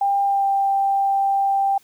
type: tone with pitch glide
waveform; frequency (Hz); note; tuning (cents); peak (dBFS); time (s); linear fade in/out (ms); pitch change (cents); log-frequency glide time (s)
sine; 797 to 787.8; G5 to G5; +28 to +8; -16; 0.01-1.78; 5; -20; 0.25-0.48
effects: white hiss -56 dBFS RMS until 1.83 s